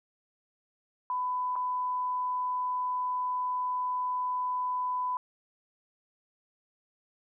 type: tone with dropouts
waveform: sine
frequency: 1000 Hz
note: B5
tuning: 21 cents sharp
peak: -28 dBFS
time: 1.1-5.17 s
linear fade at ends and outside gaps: 1 ms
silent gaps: 1.556-1.562 s
effects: none